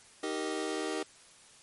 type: chord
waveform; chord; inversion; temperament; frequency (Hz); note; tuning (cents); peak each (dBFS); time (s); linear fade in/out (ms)
sawtooth; Eb major; none; just; 311.1 / 388.9 / 466.7; Eb4 / G4 / Bb4; 0 / -14 / +2; -32 / -32 / -34; 0.23-1.03; 5
effects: white hiss -57 dBFS RMS until 1.62 s + MP3 48 kbps